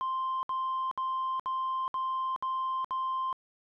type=tone bursts; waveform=sine; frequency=1046.5 Hz; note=C6; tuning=in tune; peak=-27 dBFS; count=7; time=0.01-3.328 s; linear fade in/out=0 ms; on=420 ms; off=63 ms; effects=tanh soft clip ceiling -27 dBFS